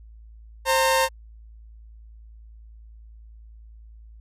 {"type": "tone pair together", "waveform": "sawtooth", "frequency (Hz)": [528, 916], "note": ["C5", "A#5"], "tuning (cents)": [16, -31], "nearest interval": "minor seventh", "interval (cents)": 953, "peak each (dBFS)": -17, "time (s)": [0.65, 1.09], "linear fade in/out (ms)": 50, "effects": ["added 55 Hz sine -43 dBFS peak until 4.2 s", "resampled to 32000 Hz"]}